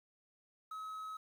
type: tone with quantisation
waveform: triangle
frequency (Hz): 1281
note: E6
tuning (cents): -50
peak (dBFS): -40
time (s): 0.71-1.17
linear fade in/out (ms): 5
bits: 11
effects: none